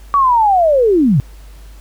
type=linear sweep; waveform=sine; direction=down; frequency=1153 to 115.8 Hz; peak=-8 dBFS; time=0.14-1.2 s; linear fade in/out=0 ms; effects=added 50 Hz sine -34 dBFS peak until 1.8 s + pink hiss -47 dBFS RMS until 1.8 s